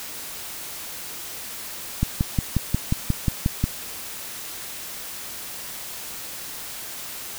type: click train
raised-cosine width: 5 ms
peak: -7 dBFS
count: 10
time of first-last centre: 2.03-3.64 s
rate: 5.59 Hz
effects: white hiss -35 dBFS RMS until 7.38 s